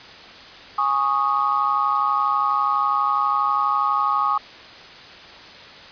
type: chord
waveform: sine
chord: Ab suspended fourth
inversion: none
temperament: equal with one note detuned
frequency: 830.6 / 1108.7 / 1240.9 Hz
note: Ab5 / Db6 / Eb6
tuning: 0 / 0 / -5 cents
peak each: -25 / -21 / -21 dBFS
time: 0.78-4.38 s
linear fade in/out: 5 ms
effects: white hiss -41 dBFS RMS until 5.91 s + resampled to 11025 Hz